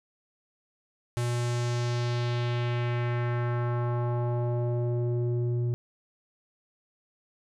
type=tone with low-pass filter sweep; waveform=square; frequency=120.5 Hz; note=B2; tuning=42 cents flat; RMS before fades=-28 dBFS; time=1.17-5.74 s; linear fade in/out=0 ms; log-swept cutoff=10000 to 260 Hz; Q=1.6; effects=none